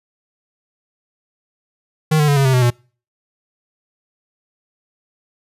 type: tone with pitch steps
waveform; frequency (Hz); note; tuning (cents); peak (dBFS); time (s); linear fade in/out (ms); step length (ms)
square; 155.9 / 149.46 / 143.29 / 137.38 / 131.7 / 126.26 / 121.05; D#3 / D3 / D3 / C#3 / C3 / B2 / B2; +4 / +31 / -42 / -15 / +12 / +39 / -34; -12; 2.11-2.705; 10; 85
effects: noise-tail reverb RT60 0.4 s tail -26 dB re dry + resampled to 32000 Hz